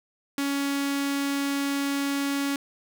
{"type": "tone with notch filter", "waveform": "sawtooth", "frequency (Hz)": 279.9, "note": "C#4", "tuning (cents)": 17, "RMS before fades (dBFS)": -27, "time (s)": [0.38, 2.56], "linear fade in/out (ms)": 2, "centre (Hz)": 650, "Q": 1, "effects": []}